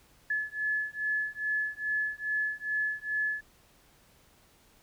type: beating tone pair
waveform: sine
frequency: 1715 / 1717.4 Hz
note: A6 / A6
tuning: -45 / -42 cents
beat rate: 2.4 Hz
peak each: -32 / -32 dBFS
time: 0.3-3.41 s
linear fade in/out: 5 ms
effects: pink hiss -62 dBFS RMS until 4.82 s